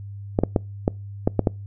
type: clicks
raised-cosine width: 2 ms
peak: -4 dBFS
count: 7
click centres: 0.389 / 0.436 / 0.562 / 0.879 / 1.275 / 1.393 / 1.472 s
effects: noise-tail reverb RT60 0.3 s tail -26 dB re dry + added 100 Hz sine -33 dBFS peak until 1.66 s